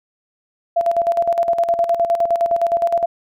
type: tone with tremolo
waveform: sine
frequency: 681 Hz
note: F5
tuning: 44 cents flat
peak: -12 dBFS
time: 0.76-3.06 s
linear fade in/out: 10 ms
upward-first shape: square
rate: 9.7 Hz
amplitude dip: 65%
effects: none